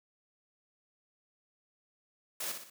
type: noise with echo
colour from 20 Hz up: white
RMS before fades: -37 dBFS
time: 2.4-2.52 s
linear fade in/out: 5 ms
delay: 60 ms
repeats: 3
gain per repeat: -6 dB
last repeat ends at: 2.7 s
effects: high-pass 200 Hz 12 dB/octave